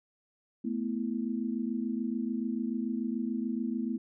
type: chord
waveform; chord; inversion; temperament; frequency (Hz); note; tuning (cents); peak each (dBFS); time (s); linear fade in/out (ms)
sine; A suspended second; none; equal; 220 / 246.9 / 329.6; A3 / B3 / E4; 0 / 0 / 0; -33 / -33 / -38; 0.64-3.98; 10
effects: none